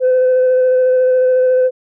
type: tone with vibrato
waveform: sine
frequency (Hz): 510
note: C5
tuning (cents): -44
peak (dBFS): -7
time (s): 0-1.71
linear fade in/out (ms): 50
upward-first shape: square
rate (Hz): 14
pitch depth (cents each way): 10
effects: tanh soft clip ceiling -7 dBFS